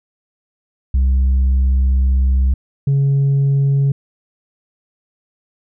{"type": "tone pair in turn", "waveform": "sine", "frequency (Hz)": [65.41, 138.6], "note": ["C2", "C#3"], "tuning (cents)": [0, 0], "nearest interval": "octave + minor second", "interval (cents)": 1300, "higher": "second", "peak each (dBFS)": [-8, -9], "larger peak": "first", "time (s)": [[0.94, 2.54], [2.87, 3.92]], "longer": "first", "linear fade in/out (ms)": 5, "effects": ["tanh soft clip ceiling -10 dBFS"]}